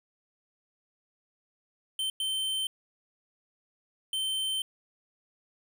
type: tone bursts at uneven times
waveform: square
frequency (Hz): 3100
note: G7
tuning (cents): -20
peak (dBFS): -29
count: 3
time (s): 1.99-2.1 / 2.2-2.67 / 4.13-4.62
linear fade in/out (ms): 2
effects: none